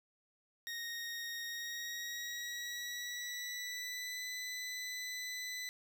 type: tone with pitch glide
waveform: 20% pulse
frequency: 1864.7 to 1998.5 Hz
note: A#6 to B6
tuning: 0 to +20 cents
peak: -35 dBFS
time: 0.67-5.69 s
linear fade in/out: 0 ms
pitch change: +120 cents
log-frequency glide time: 1.45-4.24 s
effects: none